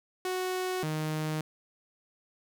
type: tone pair in turn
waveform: sawtooth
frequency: 369.2 / 155.23 Hz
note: F#4 / D#3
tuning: -4 / -4 cents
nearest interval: octave + minor third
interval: 1500 cents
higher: first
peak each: -26 dBFS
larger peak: neither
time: 0.25-0.83 / 0.83-1.41 s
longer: neither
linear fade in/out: 2 ms
effects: none